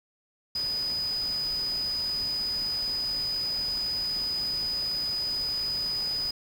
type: tone in noise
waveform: sine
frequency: 4978 Hz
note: D#8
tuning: in tune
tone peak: -27 dBFS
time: 0.55-6.31 s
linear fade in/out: 5 ms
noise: pink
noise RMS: -43 dBFS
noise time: 0.55-6.31 s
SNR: +13 dB
effects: none